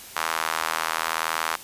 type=tone with high-pass filter; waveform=sawtooth; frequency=80.8 Hz; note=E2; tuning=34 cents flat; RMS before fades=-27 dBFS; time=0.16-1.56 s; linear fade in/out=0 ms; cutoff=1100 Hz; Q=1.8; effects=white hiss -42 dBFS RMS until 1.63 s + resampled to 32000 Hz